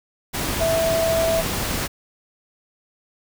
sine tone in noise, 657 Hz, E5, 6 cents flat, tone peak -18 dBFS, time 0.6-1.42 s, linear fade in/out 20 ms, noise pink, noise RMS -25 dBFS, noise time 0.33-1.88 s, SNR +4 dB, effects none

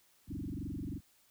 sine tone with frequency modulation, 185 Hz, F#3, in tune, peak -37 dBFS, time 0.27-1.01 s, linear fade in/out 50 ms, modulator 22.9 Hz, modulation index 5.5, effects white hiss -68 dBFS RMS until 1.3 s

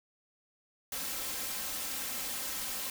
white noise with comb filter, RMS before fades -37 dBFS, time 0.92-2.9 s, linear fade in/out 2 ms, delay 3.8 ms, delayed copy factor +0.6, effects none

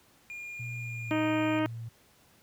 triangle tone, 2416 Hz, D7, 48 cents sharp, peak -37 dBFS, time 0.3-1.59 s, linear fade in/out 0 ms
sine tone with pitch glide, 120 to 115.05 Hz, B2 to A#2, -49 to -22 cents, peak -36 dBFS, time 0.59-1.89 s, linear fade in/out 10 ms, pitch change -73 cents, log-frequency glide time 0.77-1.11 s
harmonic tone, 311.1 Hz, D#4, in tune, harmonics 1 / 2 / 3 / 4 / 5 / 6 / 7 / 8 / 9 / 10, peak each -27 / -33 / -37 / -39 / -41 / -43 / -44 / -45 / -46 / -47 dBFS, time 1.11-1.66 s, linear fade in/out 0 ms
effects pink hiss -62 dBFS RMS until 2.42 s + high-pass 60 Hz 12 dB/octave

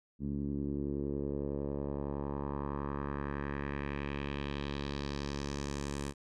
10% pulse tone with low-pass filter sweep, 70.8 Hz, C#2, 37 cents sharp, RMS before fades -37 dBFS, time 0.19-6.14 s, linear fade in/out 50 ms, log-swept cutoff 230 to 8800 Hz, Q 2.1, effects none

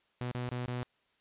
sawtooth tone with dropouts, 123.47 Hz, B2, in tune, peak -30 dBFS, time 0.21-0.83 s, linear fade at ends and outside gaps 0 ms, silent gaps 0.314-0.349 / 0.49-0.515 / 0.659-0.679 s, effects white hiss -72 dBFS RMS until 1.2 s + resampled to 8000 Hz

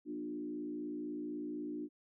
sine tone with frequency modulation, 299 Hz, D4, 31 cents sharp, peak -38 dBFS, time 0.05-1.89 s, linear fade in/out 50 ms, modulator 56 Hz, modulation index 0.92, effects none

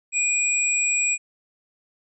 sine tone pair together, 2434 / 7721 Hz, D#7 / B8, -39 / -40 cents, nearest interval octave + minor sixth, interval 1999 cents, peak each -22 / -22 dBFS, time 0.12-1.18 s, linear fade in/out 50 ms, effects none

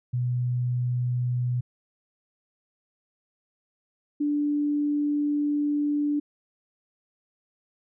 sine tone pair in turn, 123.47 / 292.9 Hz, B2 / D4, 0 / -5 cents, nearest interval octave + minor third, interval 1495 cents, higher second, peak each -23 / -22 dBFS, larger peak second, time 0.13-1.61 / 4.2-6.2 s, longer second, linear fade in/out 10 ms, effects none

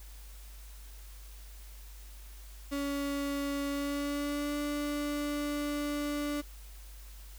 35% pulse tone with pitch glide, 281.9 to 291.7 Hz, C#4 to D4, +29 to -12 cents, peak -30 dBFS, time 2.71-6.42 s, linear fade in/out 20 ms, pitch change +59 cents, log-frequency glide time 3.69-4.56 s, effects added 50 Hz sine -46 dBFS peak until 7.38 s + white hiss -56 dBFS RMS until 7.38 s

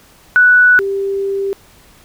sine tone pair in turn, 1480 / 393.6 Hz, F#6 / G4, 0 / +7 cents, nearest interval octave + major seventh, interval 2293 cents, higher first, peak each -5 / -15 dBFS, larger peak first, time 0.36-0.79 / 0.79-1.53 s, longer second, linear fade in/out 0 ms, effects pink hiss -46 dBFS RMS until 2.04 s

